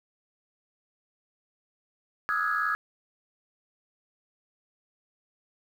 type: tone cluster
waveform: sine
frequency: 1217 / 1275 / 1360 / 1453 / 1664 Hz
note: D#6 / D#6 / F6 / F#6 / G#6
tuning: -39 / +42 / -46 / -32 / +3 cents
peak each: -34 / -29 / -33 / -34 / -28 dBFS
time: 2.29-2.75 s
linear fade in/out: 0 ms
effects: tanh soft clip ceiling -16 dBFS + 9-bit